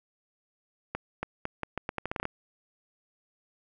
accelerating click train, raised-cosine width 0.5 ms, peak -16 dBFS, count 13, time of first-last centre 0.95-2.254 s, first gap 280 ms, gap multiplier 0.8, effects none

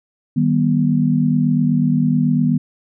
sine chord, Eb augmented, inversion none, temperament just, 155.56 / 194.45 / 243.1 Hz, Eb3 / G3 / B3, 0 / -14 / -27 cents, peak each -17 / -20 / -16 dBFS, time 0.36-2.58 s, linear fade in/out 10 ms, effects none

